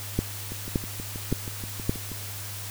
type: two click trains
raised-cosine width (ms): 3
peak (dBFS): -23 / -10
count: 11 / 4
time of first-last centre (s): 0.52-2.117 / 0.19-1.895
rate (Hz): 6.26 / 1.76
effects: added 101 Hz sine -38 dBFS peak until 2.7 s + white hiss -38 dBFS RMS until 2.7 s